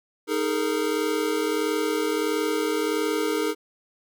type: chord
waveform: square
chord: D# suspended fourth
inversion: none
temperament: equal with one note detuned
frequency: 311.1 / 415.3 / 456.8 Hz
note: D#4 / G#4 / A#4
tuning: 0 / 0 / -35 cents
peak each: -28 dBFS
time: 0.27-3.55 s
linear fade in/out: 50 ms
effects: none